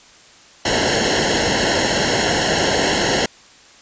pink noise with comb filter, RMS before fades -17 dBFS, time 0.65-3.26 s, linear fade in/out 5 ms, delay 0.83 ms, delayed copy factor -0.95, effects white hiss -46 dBFS RMS until 3.81 s + resampled to 16000 Hz

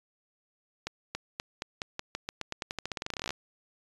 accelerating click train, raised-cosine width 0.2 ms, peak -16 dBFS, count 28, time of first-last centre 0.87-3.306 s, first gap 280 ms, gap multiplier 0.89, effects resampled to 24000 Hz

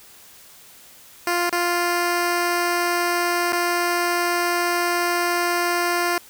10% pulse tone with dropouts, 349.2 Hz, F4, in tune, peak -11 dBFS, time 1.27-6.18 s, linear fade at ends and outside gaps 2 ms, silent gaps 1.495-1.526 / 3.524-3.529 s, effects white hiss -47 dBFS RMS until 6.29 s

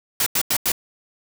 white noise bursts, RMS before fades -20 dBFS, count 4, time 0.2-0.719 s, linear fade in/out 2 ms, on 63 ms, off 89 ms, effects none

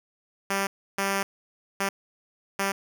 5% pulse tone bursts at uneven times, 196.6 Hz, G3, 5 cents sharp, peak -13 dBFS, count 4, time 0.5-0.67 / 0.98-1.23 / 1.8-1.89 / 2.59-2.72 s, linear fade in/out 5 ms, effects none

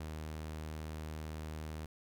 sawtooth tone, 77.78 Hz, D#2, in tune, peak -37 dBFS, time 0-1.86 s, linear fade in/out 5 ms, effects none

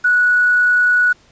sine tone with quantisation, 1469 Hz, F#6, 13 cents flat, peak -10 dBFS, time 0.04-1.13 s, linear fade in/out 10 ms, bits 6, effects pink hiss -51 dBFS RMS until 1.31 s + resampled to 16000 Hz

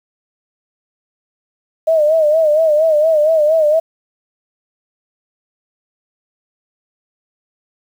sine tone with vibrato, 622.3 Hz, D#5, in tune, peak -9 dBFS, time 1.87-3.8 s, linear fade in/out 10 ms, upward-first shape sine, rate 4.3 Hz, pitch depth 86 cents each way, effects 7-bit

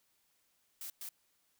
blue noise bursts at uneven times, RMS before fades -44 dBFS, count 2, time 0.81-0.9 / 1.01-1.09 s, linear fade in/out 2 ms, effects white hiss -75 dBFS RMS until 1.59 s

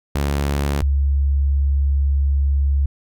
sawtooth / sine tone pair in turn, 71 / 69.66 Hz, C#2 / C#2, +42 / +9 cents, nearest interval unison, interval 33 cents, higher first, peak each -14 / -14 dBFS, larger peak neither, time 0.15-0.82 / 0.82-2.86 s, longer second, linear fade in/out 5 ms, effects none

